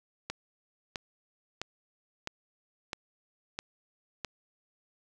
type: click train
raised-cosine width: 0.2 ms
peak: -17 dBFS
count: 7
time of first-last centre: 0.3-4.247 s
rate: 1.52 Hz
effects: none